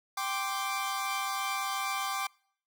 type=chord; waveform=sawtooth; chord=G suspended fourth; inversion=none; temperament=equal; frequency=784 / 1046.5 / 1174.7 Hz; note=G5 / C6 / D6; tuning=0 / 0 / 0 cents; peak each=-32 / -34 / -30 dBFS; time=0.17-2.27 s; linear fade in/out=5 ms; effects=noise-tail reverb RT60 0.6 s tail -26 dB re dry